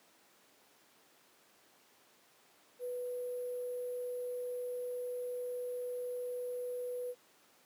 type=tone with sample-and-hold; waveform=sine; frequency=493.9 Hz; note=B4; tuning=in tune; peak=-36 dBFS; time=2.79-7.15 s; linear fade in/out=50 ms; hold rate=11025 Hz; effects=pink hiss -65 dBFS RMS until 7.65 s + high-pass 300 Hz 12 dB/octave